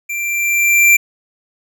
square tone with level ramp, 2358 Hz, D7, 6 cents sharp, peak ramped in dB -21 to -6 dBFS, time 0.09-0.97 s, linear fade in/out 10 ms, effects none

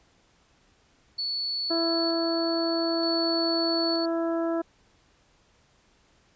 sine tone with tremolo, 4435 Hz, C#8, in tune, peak -27 dBFS, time 1.18-4.06 s, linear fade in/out 10 ms, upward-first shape square, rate 0.54 Hz, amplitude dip 35%
harmonic tone, 332.2 Hz, E4, 13 cents sharp, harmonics 1 / 2 / 3 / 4 / 5, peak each -26 / -29 / -40 / -38 / -45 dBFS, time 1.7-4.62 s, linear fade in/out 10 ms
effects pink hiss -63 dBFS RMS until 6.35 s + resampled to 16000 Hz

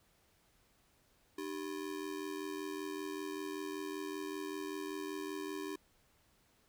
square ring-modulated tone, 345.4 Hz, F4, 19 cents flat, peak -37 dBFS, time 1.38-5.76 s, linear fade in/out 5 ms, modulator 42.6 Hz, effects pink hiss -71 dBFS RMS until 6.68 s

